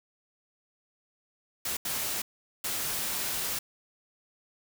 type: noise bursts at uneven times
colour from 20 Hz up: white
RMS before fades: -32 dBFS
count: 3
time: 1.65-1.77 / 1.85-2.22 / 2.64-3.59 s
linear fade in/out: 5 ms
effects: none